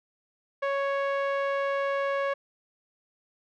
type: tone with low-pass filter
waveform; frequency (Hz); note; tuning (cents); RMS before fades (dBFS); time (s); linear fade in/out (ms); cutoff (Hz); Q
sawtooth; 555; C#5; +2; -28; 0.62-2.34; 10; 1900; 1.1
effects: none